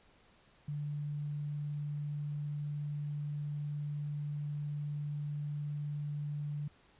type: tone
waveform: sine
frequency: 146.83 Hz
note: D3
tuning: in tune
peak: -35 dBFS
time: 0.68-6.68 s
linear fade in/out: 5 ms
effects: pink hiss -65 dBFS RMS until 6.99 s + resampled to 8000 Hz